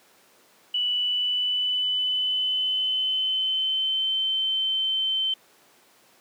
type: tone with pitch glide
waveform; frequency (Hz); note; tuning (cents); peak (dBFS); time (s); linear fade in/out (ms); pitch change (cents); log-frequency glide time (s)
sine; 2960 to 3089; F#7 to G7; 0 to -26; -22; 0.74-5.34; 5; +74; 0.89-4.13
effects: pink hiss -57 dBFS RMS until 6.2 s + high-pass 300 Hz 12 dB/octave